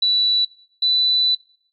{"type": "tone pair in turn", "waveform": "sine", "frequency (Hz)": [3951, 3983], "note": ["B7", "B7"], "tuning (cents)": [0, 14], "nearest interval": "unison", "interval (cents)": 14, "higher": "second", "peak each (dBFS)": [-14, -15], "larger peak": "first", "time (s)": [[0.02, 0.45], [0.82, 1.35]], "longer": "second", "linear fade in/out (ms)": 5, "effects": ["noise-tail reverb RT60 0.6 s tail -20 dB re dry"]}